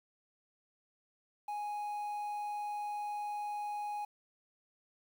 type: tone with quantisation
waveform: triangle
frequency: 830.6 Hz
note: G#5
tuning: in tune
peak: -34 dBFS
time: 1.48-4.05 s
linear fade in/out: 5 ms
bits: 10
effects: none